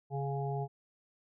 harmonic tone with a mistuned harmonic, 138.59 Hz, C#3, in tune, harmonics 1 / 3 / 5 / 6, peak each -34 / -39 / -41 / -42 dBFS, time 0.1-0.68 s, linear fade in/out 50 ms, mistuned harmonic 5, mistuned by +21 cents, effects none

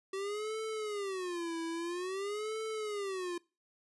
square tone with vibrato, 381.1 Hz, G4, 49 cents flat, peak -36 dBFS, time 0.13-3.38 s, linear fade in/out 5 ms, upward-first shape sine, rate 0.5 Hz, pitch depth 250 cents each way, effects noise-tail reverb RT60 0.3 s tail -23 dB re dry + resampled to 24000 Hz

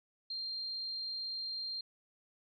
sine tone, 4186 Hz, C8, in tune, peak -37 dBFS, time 0.3-1.81 s, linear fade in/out 5 ms, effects none

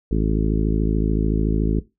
harmonic tone, 53.7 Hz, A1, 41 cents flat, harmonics 1 / 2 / 3 / 4 / 5 / 6 / 7 / 8, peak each -20 / -28 / -25 / -26 / -27 / -28 / -30 / -32 dBFS, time 0.11-1.8 s, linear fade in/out 5 ms, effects noise-tail reverb RT60 0.2 s tail -17 dB re dry

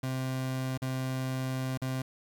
30% pulse tone with dropouts, 130.5 Hz, C3, 4 cents flat, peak -28 dBFS, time 0.03-2.02 s, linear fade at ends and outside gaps 5 ms, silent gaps 0.776-0.819 / 1.775-1.817 s, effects 10-bit

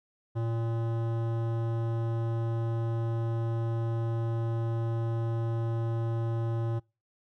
sine tone with hard clipping, 114.9 Hz, A#2, 25 cents flat, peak -30 dBFS, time 0.35-6.8 s, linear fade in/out 20 ms, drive 16 dB, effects noise-tail reverb RT60 0.3 s tail -25 dB re dry

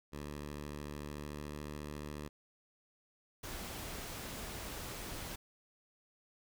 10% pulse tone with pitch glide, 73.42 to 74.19 Hz, D2 to D2, 0 to +18 cents, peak -34 dBFS, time 0.12-2.29 s, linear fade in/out 20 ms, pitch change +18 cents, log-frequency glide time 1.04-1.57 s
pink noise, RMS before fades -44 dBFS, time 3.43-5.36 s, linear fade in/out 10 ms
effects none

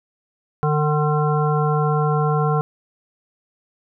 harmonic tone, 150.6 Hz, D3, 44 cents sharp, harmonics 1 / 3 / 5 / 7 / 9, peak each -18 / -23 / -25 / -26 / -28 dBFS, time 0.63-2.61 s, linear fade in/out 0 ms, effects none

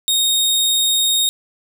sawtooth tone, 3718 Hz, A#7, 5 cents flat, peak -11 dBFS, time 0.08-1.29 s, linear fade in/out 0 ms, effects none

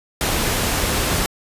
pink noise, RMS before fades -20 dBFS, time 0.21-1.26 s, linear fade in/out 0 ms, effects resampled to 32000 Hz

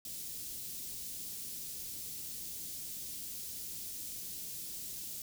white band-stop noise, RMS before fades -43 dBFS, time 0.05-5.22 s, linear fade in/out 2 ms, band 290 to 4600 Hz, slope 12 dB/octave, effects none

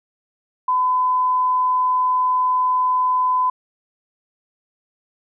sine tone, 1010 Hz, B5, 39 cents sharp, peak -15 dBFS, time 0.68-3.5 s, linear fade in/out 5 ms, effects none

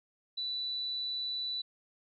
sine tone, 3968 Hz, B7, 7 cents sharp, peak -33 dBFS, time 0.37-1.62 s, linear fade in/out 10 ms, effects none

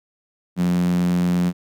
sawtooth tone with high-pass filter, 88.6 Hz, F2, 25 cents sharp, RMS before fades -19 dBFS, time 0.56-1.53 s, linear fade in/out 50 ms, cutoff 190 Hz, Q 9.5, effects none

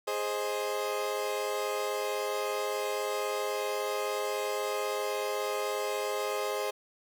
30% pulse chord, Ab major, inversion none, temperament equal with one note detuned, 415.3 / 526 / 622.3 Hz, Ab4 / C5 / Eb5, 0 / +9 / 0 cents, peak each -31 / -32 / -34 dBFS, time 0.07-6.71 s, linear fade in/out 10 ms, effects none

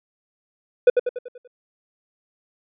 triangle tone with echo, 493.9 Hz, B4, in tune, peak -6 dBFS, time 0.87-0.9 s, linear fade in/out 5 ms, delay 96 ms, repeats 6, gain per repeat -6 dB, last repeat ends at 1.476 s, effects resampled to 8000 Hz

